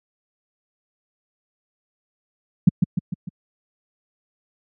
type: tone with echo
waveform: sine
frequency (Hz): 174.61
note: F3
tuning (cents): 0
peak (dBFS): -6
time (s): 2.67-2.69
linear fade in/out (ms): 5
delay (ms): 150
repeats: 4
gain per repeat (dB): -5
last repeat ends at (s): 3.29
effects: high-pass 80 Hz 12 dB/octave

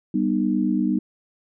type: chord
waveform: sine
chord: G augmented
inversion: none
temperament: just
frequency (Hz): 196 / 245 / 306.2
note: G3 / B3 / D#4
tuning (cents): 0 / -14 / -28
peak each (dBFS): -23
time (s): 0.14-0.99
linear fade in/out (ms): 5
effects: none

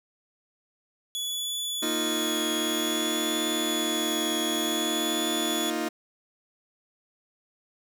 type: tone with vibrato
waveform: sawtooth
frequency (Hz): 3400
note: G#7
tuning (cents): +40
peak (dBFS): -26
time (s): 1.15-5.7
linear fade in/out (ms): 0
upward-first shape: triangle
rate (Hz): 0.54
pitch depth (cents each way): 25
type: chord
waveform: sawtooth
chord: Bb suspended fourth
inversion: none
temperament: just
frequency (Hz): 233.1 / 310.8 / 349.6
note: Bb3 / Eb4 / F4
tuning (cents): 0 / -2 / +2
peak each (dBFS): -30 / -26 / -28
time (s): 1.82-5.89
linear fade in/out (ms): 10
effects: none

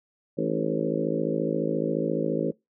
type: harmonic tone with a mistuned harmonic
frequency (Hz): 54.4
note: A1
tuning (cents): -19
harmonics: 3 / 4 / 5 / 6 / 7 / 8 / 9 / 10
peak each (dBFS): -32 / -32 / -32 / -32 / -32 / -32 / -32 / -32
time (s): 0.37-2.52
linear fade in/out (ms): 20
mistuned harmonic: 6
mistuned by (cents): -37
effects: noise-tail reverb RT60 0.2 s tail -24 dB re dry

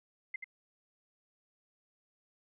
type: tone with echo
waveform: sine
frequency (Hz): 2076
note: C7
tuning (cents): -14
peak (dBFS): -34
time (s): 0.34-0.36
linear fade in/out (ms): 5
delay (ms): 83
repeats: 1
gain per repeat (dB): -5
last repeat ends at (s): 0.443
effects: none

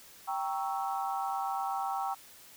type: chord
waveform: sine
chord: G diminished seventh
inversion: none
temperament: equal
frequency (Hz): 784 / 932.3 / 1108.7 / 1318.5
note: G5 / Bb5 / Db6 / Fb6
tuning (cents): 0 / 0 / 0 / 0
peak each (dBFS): -33 / -38 / -39 / -39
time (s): 0.27-2.15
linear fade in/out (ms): 20
effects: white hiss -54 dBFS RMS until 2.56 s

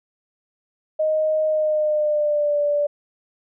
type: tone with pitch glide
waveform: sine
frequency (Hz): 622.3 to 584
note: D#5 to D5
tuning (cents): 0 to -10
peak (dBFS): -17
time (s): 0.99-2.87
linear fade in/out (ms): 10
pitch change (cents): -110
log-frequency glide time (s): 1.46-2.6
effects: none

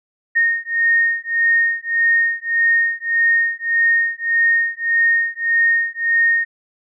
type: beating tone pair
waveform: sine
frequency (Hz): 1847 / 1848.7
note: A#6 / A#6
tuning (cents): -16 / -15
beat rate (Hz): 1.7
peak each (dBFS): -17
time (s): 0.35-6.45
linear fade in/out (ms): 20
effects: none

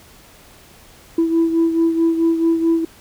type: beating tone pair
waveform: sine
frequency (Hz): 329.6 / 334.2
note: E4 / E4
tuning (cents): 0 / +24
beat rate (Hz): 4.6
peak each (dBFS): -13 / -20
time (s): 1.18-2.85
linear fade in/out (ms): 5
effects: tanh soft clip ceiling -9 dBFS + pink hiss -46 dBFS RMS until 3 s

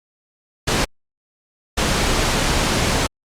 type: noise bursts at uneven times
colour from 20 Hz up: pink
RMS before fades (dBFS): -18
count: 2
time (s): 0.67-0.85 / 1.77-3.07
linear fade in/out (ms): 10
effects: low-pass 8000 Hz 12 dB/octave + Opus 48 kbps

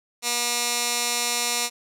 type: tone with band-pass filter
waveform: 15% pulse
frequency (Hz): 240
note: B3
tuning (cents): -49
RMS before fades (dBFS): -25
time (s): 0.22-1.7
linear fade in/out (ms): 50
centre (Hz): 6900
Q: 0.91
effects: none

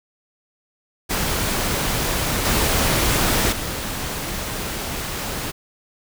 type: noise with level steps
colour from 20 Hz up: pink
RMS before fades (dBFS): -22 / -19 / -27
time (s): 1.09-5.52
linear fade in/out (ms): 20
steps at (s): 2.45 / 3.52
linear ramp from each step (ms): 5
effects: none

